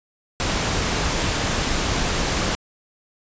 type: noise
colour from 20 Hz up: pink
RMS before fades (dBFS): -22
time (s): 0.4-2.55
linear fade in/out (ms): 0
effects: resampled to 16000 Hz